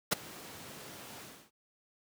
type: noise with ADSR envelope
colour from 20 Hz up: pink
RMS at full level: -23 dBFS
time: 0.11-1.51 s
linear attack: 17 ms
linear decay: 12 ms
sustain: -24 dB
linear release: 290 ms
effects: high-pass 150 Hz 12 dB/octave